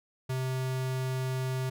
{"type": "tone", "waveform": "square", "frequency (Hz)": 130, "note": "C3", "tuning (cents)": -11, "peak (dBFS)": -30, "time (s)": [0.29, 1.7], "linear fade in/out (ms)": 10, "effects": []}